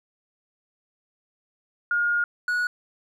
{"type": "tone pair in turn", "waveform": ["sine", "triangle"], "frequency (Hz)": [1425, 1460.8], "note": ["F6", "F#6"], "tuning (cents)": [34, -23], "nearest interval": "unison", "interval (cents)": 43, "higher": "second", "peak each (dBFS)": -20, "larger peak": "neither", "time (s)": [[1.91, 2.24], [2.48, 2.67]], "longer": "first", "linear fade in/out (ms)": 2, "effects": []}